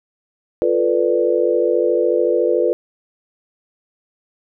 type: chord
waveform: sine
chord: B half-diminished seventh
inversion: second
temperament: equal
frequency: 349.2 / 440 / 493.9 / 587.3 Hz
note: F4 / A4 / B4 / D5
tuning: 0 / 0 / 0 / 0 cents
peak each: -19 / -20 / -17 / -22 dBFS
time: 0.62-2.73 s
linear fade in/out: 0 ms
effects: none